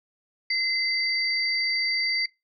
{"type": "tone pair together", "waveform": "sine", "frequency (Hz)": [2061, 4647], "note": ["C7", "D8"], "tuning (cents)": [-27, -19], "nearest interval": "octave + major second", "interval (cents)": 1408, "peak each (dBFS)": -25, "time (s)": [0.5, 2.26], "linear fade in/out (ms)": 5, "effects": ["noise-tail reverb RT60 0.2 s tail -21 dB re dry"]}